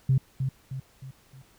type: tone with echo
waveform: sine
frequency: 132.6 Hz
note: C3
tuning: 23 cents sharp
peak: -17 dBFS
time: 0.09-0.18 s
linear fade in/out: 5 ms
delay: 310 ms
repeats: 4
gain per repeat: -7 dB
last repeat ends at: 1.42 s
effects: tanh soft clip ceiling -13 dBFS + pink hiss -60 dBFS RMS until 1.58 s